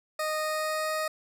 20% pulse tone with pitch glide, 619 to 624 Hz, D#5 to D#5, -9 to +5 cents, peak -23 dBFS, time 0.19-1.08 s, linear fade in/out 5 ms, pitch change +14 cents, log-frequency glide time 0.44-0.9 s, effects none

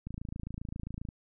click train, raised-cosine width 5 ms, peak -26 dBFS, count 29, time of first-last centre 0.07-1.088 s, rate 27.5 Hz, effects none

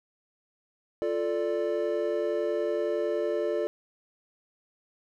triangle chord, D minor, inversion first, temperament equal, 349.2 / 440 / 587.3 Hz, F4 / A4 / D5, 0 / 0 / 0 cents, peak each -29 / -28 / -28 dBFS, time 1.02-3.67 s, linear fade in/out 0 ms, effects none

